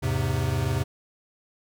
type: chord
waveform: square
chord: E augmented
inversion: none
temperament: equal with one note detuned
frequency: 82.41 / 103.83 / 131.57 Hz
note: E2 / G#2 / B#2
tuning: 0 / 0 / +10 cents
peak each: -30 / -29 / -27 dBFS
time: 0.02-0.84 s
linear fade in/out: 20 ms
effects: none